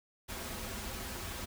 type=noise with comb filter; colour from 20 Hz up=pink; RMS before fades=-41 dBFS; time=0.28-1.46 s; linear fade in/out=20 ms; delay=6.7 ms; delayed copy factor=-0.55; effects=none